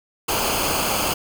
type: noise with comb filter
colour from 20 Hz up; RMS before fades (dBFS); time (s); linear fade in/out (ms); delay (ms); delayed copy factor
pink; -22; 0.28-1.14; 10; 0.53; -0.65
effects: none